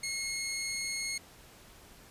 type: tone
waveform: 15% pulse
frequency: 2165 Hz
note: C#7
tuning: 41 cents flat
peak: -27 dBFS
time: 0.03-1.18 s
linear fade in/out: 5 ms
effects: pink hiss -55 dBFS RMS until 2.1 s + resampled to 32000 Hz

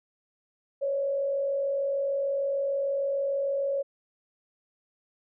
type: tone with frequency modulation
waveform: sine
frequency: 554.4 Hz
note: C#5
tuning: in tune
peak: -25 dBFS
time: 0.81-3.83 s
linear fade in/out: 20 ms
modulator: 46.6 Hz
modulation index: 0.4
effects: none

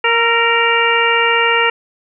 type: harmonic tone with a mistuned harmonic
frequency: 465.8 Hz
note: A#4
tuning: 1 cent flat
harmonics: 1 / 2 / 3 / 4 / 5 / 6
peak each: -18 / -18 / -18 / -18 / -18 / -18 dBFS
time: 0.04-1.7 s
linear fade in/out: 5 ms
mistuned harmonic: 3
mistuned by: -36 cents
effects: none

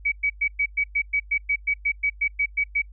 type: tone bursts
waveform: sine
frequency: 2273 Hz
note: C#7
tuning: 43 cents sharp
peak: -19 dBFS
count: 16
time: 0.05-2.82 s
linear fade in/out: 10 ms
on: 70 ms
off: 110 ms
effects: noise-tail reverb RT60 0.1 s tail -26 dB re dry + added 50 Hz sine -41 dBFS peak until 2.92 s

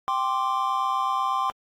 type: chord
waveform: triangle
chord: G suspended fourth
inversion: none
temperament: equal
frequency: 784 / 1046.5 / 1174.7 Hz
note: G5 / C6 / D6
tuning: 0 / 0 / 0 cents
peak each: -27 / -23 / -26 dBFS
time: 0.08-1.5 s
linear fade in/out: 0 ms
effects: AAC 64 kbps

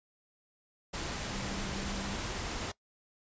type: tone in noise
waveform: sine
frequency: 196 Hz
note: G3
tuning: in tune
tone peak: -41 dBFS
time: 1.32-2.15 s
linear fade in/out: 10 ms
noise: pink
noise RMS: -37 dBFS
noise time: 0.93-2.72 s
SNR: -7 dB
effects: noise-tail reverb RT60 0.1 s tail -20 dB re dry + resampled to 16000 Hz

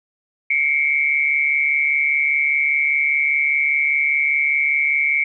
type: tone pair together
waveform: sine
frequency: 2159 / 2304 Hz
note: C#7 / D7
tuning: -46 / -34 cents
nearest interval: minor second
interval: 112 cents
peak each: -18 dBFS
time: 0.5-5.24 s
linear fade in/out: 5 ms
effects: none

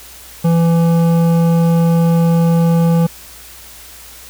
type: tone with hard clipping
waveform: triangle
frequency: 167.3 Hz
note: E3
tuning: 26 cents sharp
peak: -11 dBFS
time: 0.44-3.07 s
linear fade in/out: 10 ms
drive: 15 dB
effects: added 60 Hz sine -44 dBFS peak until 4.29 s + white hiss -37 dBFS RMS until 4.29 s

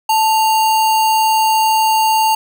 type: tone with sample-and-hold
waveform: sine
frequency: 881 Hz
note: A5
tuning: 2 cents sharp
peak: -10 dBFS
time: 0.09-2.35 s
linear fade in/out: 5 ms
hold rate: 3675 Hz
effects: none

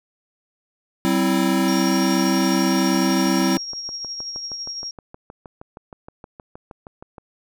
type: chord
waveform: square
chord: C major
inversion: second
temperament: equal with one note detuned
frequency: 190.97 / 261.6 / 329.6 Hz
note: G3 / C4 / E4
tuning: -45 / 0 / 0 cents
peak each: -22 dBFS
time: 1.05-3.57 s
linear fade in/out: 0 ms
type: tone with tremolo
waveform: sine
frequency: 5588 Hz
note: F8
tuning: in tune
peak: -26 dBFS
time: 1.68-4.91 s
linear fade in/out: 2 ms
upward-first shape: triangle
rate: 12 Hz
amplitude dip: 45%
type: click train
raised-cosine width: 1 ms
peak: -24 dBFS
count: 28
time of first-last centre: 2.95-7.182 s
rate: 6.38 Hz
effects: none

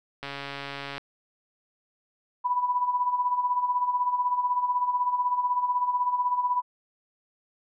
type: click train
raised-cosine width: 0.3 ms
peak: -19 dBFS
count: 106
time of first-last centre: 0.23-0.98 s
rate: 140 Hz
type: tone with tremolo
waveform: sine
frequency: 987.8 Hz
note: B5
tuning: in tune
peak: -20 dBFS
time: 2.44-6.62 s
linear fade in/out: 20 ms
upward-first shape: sine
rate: 16 Hz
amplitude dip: 65%
effects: none

